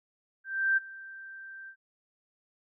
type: tone with ADSR envelope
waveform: sine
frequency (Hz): 1568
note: G6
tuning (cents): 0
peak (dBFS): -21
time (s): 0.44-1.76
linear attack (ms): 330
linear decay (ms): 19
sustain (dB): -21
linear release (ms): 78
effects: none